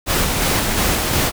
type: noise with tremolo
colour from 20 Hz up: pink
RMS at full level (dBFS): -17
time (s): 0.06-1.32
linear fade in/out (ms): 50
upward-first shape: square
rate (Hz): 2.8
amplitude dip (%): 25
effects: none